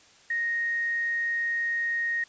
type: tone with quantisation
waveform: sine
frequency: 1864.7 Hz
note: A#6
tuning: in tune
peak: -25 dBFS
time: 0.3-2.24 s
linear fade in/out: 5 ms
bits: 8
effects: white hiss -56 dBFS RMS until 2.28 s + resampled to 16000 Hz